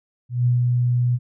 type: tone with ADSR envelope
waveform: sine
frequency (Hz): 122.6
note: B2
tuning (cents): -12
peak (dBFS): -14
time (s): 0.29-1.19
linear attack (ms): 170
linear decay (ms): 140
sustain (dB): -2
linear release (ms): 44
effects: none